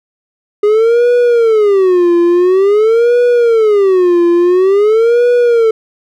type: tone with vibrato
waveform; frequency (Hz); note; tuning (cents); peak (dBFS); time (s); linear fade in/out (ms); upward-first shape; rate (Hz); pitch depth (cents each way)
triangle; 409.3; G#4; -25; -4; 0.63-5.71; 5; sine; 0.48; 300
effects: none